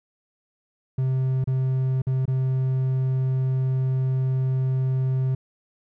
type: tone with dropouts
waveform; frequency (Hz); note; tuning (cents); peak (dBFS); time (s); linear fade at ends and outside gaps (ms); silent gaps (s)
triangle; 130.81; C3; 0; -18; 0.98-5.35; 5; 1.442-1.473 / 2.019-2.068 / 2.256-2.278
effects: none